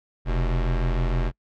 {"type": "tone pair together", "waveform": "square", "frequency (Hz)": [43.33, 123.47], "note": ["F1", "B2"], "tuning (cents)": [-13, 0], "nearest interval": "octave + tritone", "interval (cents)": 1813, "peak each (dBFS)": [-22, -30], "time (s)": [0.25, 1.32], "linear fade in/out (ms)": 50, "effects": ["noise-tail reverb RT60 0.1 s tail -26 dB re dry", "low-pass 3000 Hz 12 dB/octave"]}